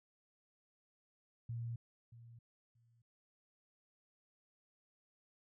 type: tone with echo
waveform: sine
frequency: 117 Hz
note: A#2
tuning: 7 cents sharp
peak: -39 dBFS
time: 1.49-1.76 s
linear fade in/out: 5 ms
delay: 630 ms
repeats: 2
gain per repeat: -15 dB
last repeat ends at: 3.02 s
effects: none